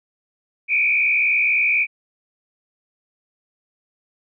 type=tone with frequency modulation; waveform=sine; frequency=2387 Hz; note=D7; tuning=28 cents sharp; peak=-15 dBFS; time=0.68-1.87 s; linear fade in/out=50 ms; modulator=63.7 Hz; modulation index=1.8; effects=none